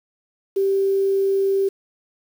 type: tone with quantisation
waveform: sine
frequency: 390.5 Hz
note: G4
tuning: 7 cents flat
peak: -16 dBFS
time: 0.56-1.69 s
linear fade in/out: 10 ms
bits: 7
effects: none